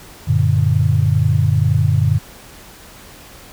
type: chord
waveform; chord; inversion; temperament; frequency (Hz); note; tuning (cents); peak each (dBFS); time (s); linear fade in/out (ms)
sine; Gb augmented; none; equal with one note detuned; 94.39 / 116.54 / 146.83; Gb2 / Bb2 / D3; +35 / 0 / 0; -16; 0.27-2.19; 20
effects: pink hiss -40 dBFS RMS until 3.52 s